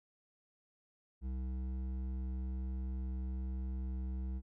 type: tone with hard clipping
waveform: triangle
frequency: 64.2 Hz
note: C2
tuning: 32 cents flat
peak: -38 dBFS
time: 1.21-4.42 s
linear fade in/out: 50 ms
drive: 13 dB
effects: none